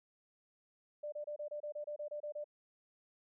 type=tone bursts; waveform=sine; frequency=593 Hz; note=D5; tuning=17 cents sharp; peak=-39 dBFS; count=12; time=1.03-2.443 s; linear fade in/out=10 ms; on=93 ms; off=27 ms; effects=none